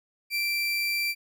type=tone; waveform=30% pulse; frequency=2349 Hz; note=D7; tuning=in tune; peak=-23 dBFS; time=0.3-1.15 s; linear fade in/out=50 ms; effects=none